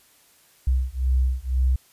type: beating tone pair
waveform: sine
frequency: 63.2 / 65.2 Hz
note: B1 / C2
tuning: +41 / -5 cents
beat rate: 2 Hz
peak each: -22 dBFS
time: 0.67-1.76 s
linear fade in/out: 5 ms
effects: white hiss -57 dBFS RMS until 1.92 s + resampled to 32000 Hz